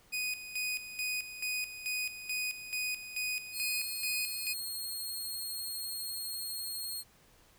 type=tone with tremolo; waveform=sawtooth; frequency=2489 Hz; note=D#7; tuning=in tune; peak=-29 dBFS; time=0.12-4.54 s; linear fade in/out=20 ms; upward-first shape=square; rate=2.3 Hz; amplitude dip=70%
type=tone; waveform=15% pulse; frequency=4272 Hz; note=C8; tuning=35 cents sharp; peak=-30 dBFS; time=3.52-7.04 s; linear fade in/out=50 ms
effects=pink hiss -63 dBFS RMS until 7.58 s